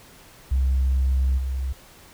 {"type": "tone with level steps", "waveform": "sine", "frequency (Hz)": 65.8, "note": "C2", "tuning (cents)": 10, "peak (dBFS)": [-16, -23], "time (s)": [0.51, 1.73], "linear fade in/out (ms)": 10, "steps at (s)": 1.37, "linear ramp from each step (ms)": 20, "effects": ["tanh soft clip ceiling -15 dBFS", "pink hiss -49 dBFS RMS until 2.13 s"]}